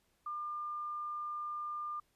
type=tone; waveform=sine; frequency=1200 Hz; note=D6; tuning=37 cents sharp; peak=-37 dBFS; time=0.26-2 s; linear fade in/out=5 ms; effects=pink hiss -75 dBFS RMS until 2.15 s + resampled to 32000 Hz